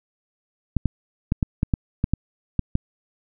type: clicks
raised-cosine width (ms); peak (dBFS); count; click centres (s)
5; -7; 10; 0.767 / 0.857 / 1.321 / 1.428 / 1.631 / 1.738 / 2.041 / 2.136 / 2.593 / 2.754
effects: none